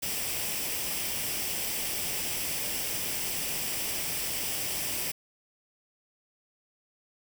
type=noise with comb filter; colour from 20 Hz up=white; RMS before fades=-32 dBFS; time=0.02-5.12 s; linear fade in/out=10 ms; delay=0.37 ms; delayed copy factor=+0.5; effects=none